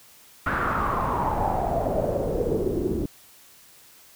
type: noise with low-pass filter sweep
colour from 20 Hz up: pink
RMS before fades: -25 dBFS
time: 0.46-3.06 s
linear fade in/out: 5 ms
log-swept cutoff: 1500 to 320 Hz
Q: 5.6
effects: white hiss -52 dBFS RMS until 4.15 s